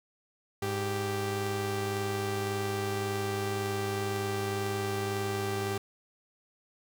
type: tone pair together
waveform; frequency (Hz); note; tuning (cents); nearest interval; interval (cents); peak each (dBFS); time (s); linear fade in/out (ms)
sawtooth; 103.47 / 392; G#2 / G4; -6 / 0; octave + major seventh; 2306; -30 / -28; 0.62-5.78; 5
effects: none